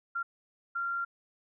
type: tone bursts at uneven times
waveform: sine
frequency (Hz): 1383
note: F6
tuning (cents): -17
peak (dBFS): -30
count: 2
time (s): 0.15-0.23 / 0.75-1.05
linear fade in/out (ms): 10
effects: none